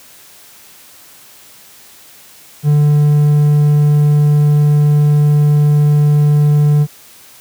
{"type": "tone", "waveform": "triangle", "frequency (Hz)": 147.7, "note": "D3", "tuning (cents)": 10, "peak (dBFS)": -5, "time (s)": [2.63, 6.87], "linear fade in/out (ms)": 50, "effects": ["white hiss -41 dBFS RMS until 7.4 s", "high-pass 60 Hz 12 dB/octave"]}